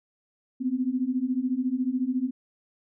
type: beating tone pair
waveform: sine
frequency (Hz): 246.9 / 260.9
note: B3 / C4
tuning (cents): 0 / -5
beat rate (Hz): 14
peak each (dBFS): -28 / -26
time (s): 0.6-2.31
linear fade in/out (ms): 20
effects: none